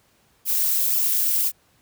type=noise with flanger; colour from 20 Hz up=violet; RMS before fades=-21 dBFS; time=0.45-1.52 s; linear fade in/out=50 ms; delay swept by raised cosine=0.49 to 4.49 ms; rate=2 Hz; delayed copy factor=-0.6; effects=pink hiss -61 dBFS RMS until 1.81 s + high-pass 60 Hz 12 dB/octave